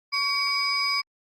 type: tone cluster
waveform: sine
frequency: 1118 / 2262 / 4954 Hz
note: C#6 / C#7 / D#8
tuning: +14 / +34 / -8 cents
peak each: -28 / -26 / -24 dBFS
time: 0.12-1.02 s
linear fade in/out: 20 ms
effects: tanh soft clip ceiling -17 dBFS + Opus 32 kbps